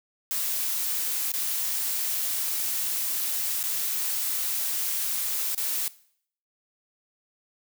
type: noise with dropouts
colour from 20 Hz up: blue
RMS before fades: -28 dBFS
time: 0.31-5.88 s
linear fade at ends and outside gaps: 0 ms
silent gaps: 1.318-1.338 / 3.629-3.638 / 5.547-5.577 s
effects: noise-tail reverb RT60 0.6 s tail -19 dB re dry